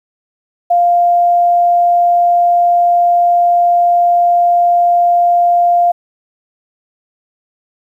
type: tone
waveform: sine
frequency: 698.5 Hz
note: F5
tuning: in tune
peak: -7 dBFS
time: 0.7-5.92 s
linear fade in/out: 10 ms
effects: 8-bit